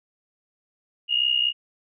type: tone pair together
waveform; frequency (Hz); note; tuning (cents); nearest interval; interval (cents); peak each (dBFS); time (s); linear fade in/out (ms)
sine; 2824 / 2888; F7 / F#7; +19 / -43; unison; 38; -22; 1.08-1.53; 50
effects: none